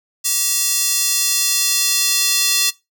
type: tone with high-pass filter sweep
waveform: square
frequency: 385 Hz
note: G4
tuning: 31 cents flat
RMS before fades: -17 dBFS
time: 0.24-2.71 s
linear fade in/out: 20 ms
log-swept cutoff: 6500 to 4300 Hz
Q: 1.2
effects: noise-tail reverb RT60 0.2 s tail -19 dB re dry